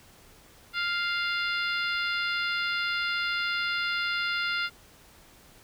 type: harmonic tone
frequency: 698.5 Hz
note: F5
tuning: in tune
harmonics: 2 / 3 / 4 / 5 / 6 / 7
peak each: -29 / -33 / -35 / -37 / -39 / -40 dBFS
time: 0.73-4.7 s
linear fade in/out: 50 ms
effects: pink hiss -55 dBFS RMS until 5.63 s